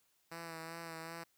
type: tone with vibrato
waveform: 5% pulse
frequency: 164.81 Hz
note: E3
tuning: in tune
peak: -33 dBFS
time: 0.31-1.24 s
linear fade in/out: 10 ms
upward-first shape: sine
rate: 2.6 Hz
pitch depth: 29 cents each way
effects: white hiss -75 dBFS RMS until 1.37 s